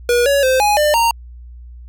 square tone with pitch steps, 481.9 / 562 / 519 / 832 / 598 / 926 Hz, B4 / C#5 / C5 / G#5 / D5 / A#5, -43 / +24 / -14 / +3 / +31 / -12 cents, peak -12 dBFS, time 0.09-1.11 s, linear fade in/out 2 ms, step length 170 ms, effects added 60 Hz sine -33 dBFS peak until 1.88 s

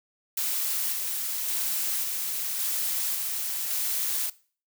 blue noise with tremolo, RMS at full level -28 dBFS, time 0.37-4.3 s, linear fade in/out 5 ms, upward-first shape square, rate 0.9 Hz, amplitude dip 25%, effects noise-tail reverb RT60 0.4 s tail -19 dB re dry

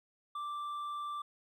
sine tone with hard clipping, 1174.7 Hz, D6, in tune, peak -38 dBFS, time 0.35-1.22 s, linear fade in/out 5 ms, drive 4 dB, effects none

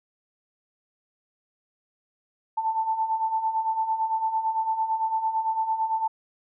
sine beating tone pair, 880 / 888.9 Hz, A5 / A5, 0 / +17 cents, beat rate 8.9 Hz, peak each -30 / -24 dBFS, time 2.57-6.08 s, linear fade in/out 10 ms, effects none

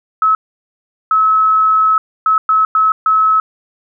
sine tone bursts at uneven times, 1292 Hz, E6, 35 cents flat, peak -8 dBFS, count 6, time 0.22-0.35 / 1.11-1.98 / 2.26-2.38 / 2.49-2.65 / 2.75-2.92 / 3.06-3.4 s, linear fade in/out 2 ms, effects none

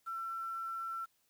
sine tone with quantisation, 1346 Hz, E6, 36 cents sharp, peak -37 dBFS, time 0.06-1.06 s, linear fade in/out 20 ms, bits 10, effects white hiss -75 dBFS RMS until 1.29 s

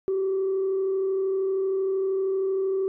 sine tone with frequency modulation, 384.1 Hz, G4, 35 cents flat, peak -21 dBFS, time 0.08-2.88 s, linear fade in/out 0 ms, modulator 32.9 Hz, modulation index 0.22, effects tanh soft clip ceiling -19 dBFS

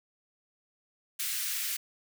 white high-pass noise, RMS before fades -33 dBFS, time 1.19-1.77 s, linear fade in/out 10 ms, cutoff 1600 Hz, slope 24 dB/octave, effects none

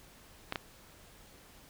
clicks, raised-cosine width 0.3 ms, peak -17 dBFS, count 2, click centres 0.524 / 0.558 s, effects pink hiss -57 dBFS RMS until 1.69 s

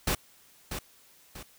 pink noise with echo, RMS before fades -27 dBFS, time 0.07-0.15 s, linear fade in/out 5 ms, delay 640 ms, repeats 2, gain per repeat -8 dB, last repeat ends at 1.43 s, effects white hiss -59 dBFS RMS until 1.58 s

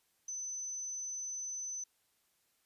sine tone, 6070 Hz, F#8, 43 cents sharp, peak -38 dBFS, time 0.28-1.84 s, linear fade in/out 5 ms, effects white hiss -75 dBFS RMS until 2.65 s + resampled to 32000 Hz

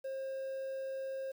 triangle tone with quantisation, 534 Hz, C5, 35 cents sharp, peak -35 dBFS, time 0.04-1.32 s, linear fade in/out 10 ms, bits 10, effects none

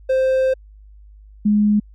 triangle / sine tone pair in turn, 523.3 / 208.9 Hz, C5 / G#3, 0 / +10 cents, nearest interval octave + major third, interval 1590 cents, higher first, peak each -12 dBFS, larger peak neither, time 0.09-0.54 / 1.45-1.8 s, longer first, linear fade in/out 10 ms, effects added 51 Hz sine -41 dBFS peak until 1.94 s

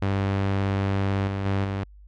sawtooth tone with level steps, 98 Hz, G2, in tune, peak -18 / -22 / -18 / -22 dBFS, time 0.02-1.84 s, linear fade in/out 5 ms, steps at 1.27 / 1.45 / 1.64 s, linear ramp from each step 10 ms, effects added 50 Hz sine -45 dBFS peak until 2.07 s + low-pass 3000 Hz 12 dB/octave

